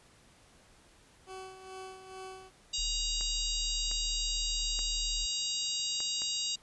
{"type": "tone with tremolo", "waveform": "20% pulse", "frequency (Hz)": 377.5, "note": "F#4", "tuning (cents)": 35, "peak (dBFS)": -37, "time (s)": [1.26, 2.51], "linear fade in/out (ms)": 50, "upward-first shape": "sine", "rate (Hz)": 2.3, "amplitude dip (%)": 60}
{"type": "harmonic tone", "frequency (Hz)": 947, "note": "A#5", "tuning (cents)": 27, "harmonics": [3, 4, 5, 6, 7, 8], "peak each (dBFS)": [-40, -36, -37, -44, -42, -38], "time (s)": [2.73, 6.56], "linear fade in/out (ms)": 10}
{"type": "tone", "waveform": "sine", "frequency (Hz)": 38.89, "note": "D#1", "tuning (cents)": 0, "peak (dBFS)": -36, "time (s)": [2.78, 5.26], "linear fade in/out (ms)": 10}
{"type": "clicks", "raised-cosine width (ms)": 0.5, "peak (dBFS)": -30, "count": 5, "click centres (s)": [3.21, 3.914, 4.791, 6.004, 6.219]}
{"effects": ["pink hiss -61 dBFS RMS until 6.62 s", "resampled to 24000 Hz"]}